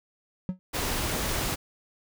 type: tone with exponential decay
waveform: triangle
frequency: 184.4 Hz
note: F#3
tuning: 6 cents flat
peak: -20 dBFS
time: 0.49-0.59 s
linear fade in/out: 0 ms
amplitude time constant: 21 ms
type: noise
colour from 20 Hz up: pink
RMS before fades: -29 dBFS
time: 0.73-1.56 s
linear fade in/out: 20 ms
effects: none